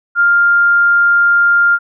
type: tone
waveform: sine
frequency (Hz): 1400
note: F6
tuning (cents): +4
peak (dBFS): -7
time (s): 0.15-1.79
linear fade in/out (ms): 50
effects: none